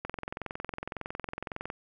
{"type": "click train", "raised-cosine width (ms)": 0.5, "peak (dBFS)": -20, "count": 37, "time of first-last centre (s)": [0.05, 1.701], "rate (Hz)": 21.8, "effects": []}